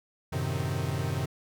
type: chord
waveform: 45% pulse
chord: F# diminished seventh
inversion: none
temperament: equal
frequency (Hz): 92.5 / 110 / 130.81 / 155.56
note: F#2 / A2 / C3 / Eb3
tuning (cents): 0 / 0 / 0 / 0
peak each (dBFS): -34 / -37 / -32 / -34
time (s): 0.32-1.26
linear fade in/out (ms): 10
effects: none